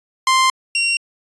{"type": "tone pair in turn", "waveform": "sawtooth", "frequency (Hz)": [1046.5, 2749], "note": ["C6", "F7"], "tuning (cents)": [0, -28], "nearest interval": "octave + perfect fourth", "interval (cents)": 1672, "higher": "second", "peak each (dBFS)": [-8, -12], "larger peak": "first", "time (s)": [[0.27, 0.5], [0.75, 0.97]], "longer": "first", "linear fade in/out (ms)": 2, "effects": ["resampled to 22050 Hz"]}